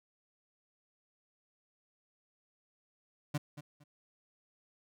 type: tone with echo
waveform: 35% pulse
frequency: 146.83 Hz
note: D3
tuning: in tune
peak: -29 dBFS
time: 3.34-3.38 s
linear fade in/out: 10 ms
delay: 230 ms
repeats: 2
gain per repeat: -13 dB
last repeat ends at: 3.84 s
effects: none